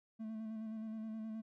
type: tone with vibrato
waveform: triangle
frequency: 220 Hz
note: A3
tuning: in tune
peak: -39 dBFS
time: 0.19-1.42 s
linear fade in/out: 20 ms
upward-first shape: square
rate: 9.5 Hz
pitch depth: 21 cents each way
effects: none